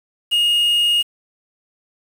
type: tone with quantisation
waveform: triangle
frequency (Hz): 2859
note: F7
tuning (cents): +40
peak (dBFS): -12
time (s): 0.31-1.03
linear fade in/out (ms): 20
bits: 6
effects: none